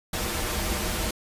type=noise with comb filter; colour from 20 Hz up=pink; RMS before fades=-28 dBFS; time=0.13-1.11 s; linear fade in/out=5 ms; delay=7.2 ms; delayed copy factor=-0.65; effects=resampled to 32000 Hz